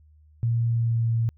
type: tone with pitch glide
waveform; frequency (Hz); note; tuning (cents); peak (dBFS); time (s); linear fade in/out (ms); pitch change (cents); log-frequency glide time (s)
sine; 116.54 to 114.87; A#2 to A#2; 0 to -25; -20; 0.43-1.29; 0; -25; 0.68-1.11
effects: added 76 Hz sine -52 dBFS peak until 1.37 s